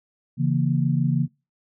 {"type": "chord", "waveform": "sine", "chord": "A# diminished", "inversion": "first", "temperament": "equal", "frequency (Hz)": [138.59, 164.81, 233.1], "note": ["C#3", "E3", "A#3"], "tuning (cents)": [0, 0, 0], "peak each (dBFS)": [-21, -23, -26], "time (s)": [0.37, 1.28], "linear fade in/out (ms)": 50, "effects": ["noise-tail reverb RT60 0.3 s tail -26 dB re dry"]}